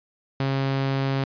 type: tone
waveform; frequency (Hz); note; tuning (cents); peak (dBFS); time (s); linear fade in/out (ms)
sawtooth; 135.7; C#3; -36; -18; 0.4-1.24; 2
effects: resampled to 11025 Hz